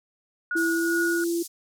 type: tone with tremolo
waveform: sine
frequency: 1451 Hz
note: F#6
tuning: 34 cents flat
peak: -23 dBFS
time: 0.51-1.24 s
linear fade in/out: 2 ms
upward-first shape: triangle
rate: 2.5 Hz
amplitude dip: 45%
type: tone with pitch glide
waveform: sine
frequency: 331.8 to 339.4 Hz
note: E4 to F4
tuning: +11 to -49 cents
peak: -23 dBFS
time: 0.55-1.43 s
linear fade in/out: 10 ms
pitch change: +40 cents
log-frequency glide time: 0.73-1.01 s
type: band-pass noise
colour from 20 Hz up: pink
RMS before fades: -38 dBFS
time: 0.56-1.48 s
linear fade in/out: 20 ms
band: 5200 to 14000 Hz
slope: 24 dB/octave
effects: none